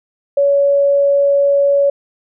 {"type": "tone", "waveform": "sine", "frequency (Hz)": 563, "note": "C#5", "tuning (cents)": 27, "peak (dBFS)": -9, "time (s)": [0.37, 1.9], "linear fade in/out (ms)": 5, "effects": []}